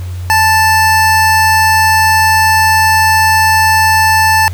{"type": "tone", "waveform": "25% pulse", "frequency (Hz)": 880, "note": "A5", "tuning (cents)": 0, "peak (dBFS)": -3, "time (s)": [0.3, 4.48], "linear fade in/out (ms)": 0, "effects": ["added 90 Hz sine -18 dBFS peak until 4.53 s", "pink hiss -37 dBFS RMS until 4.53 s"]}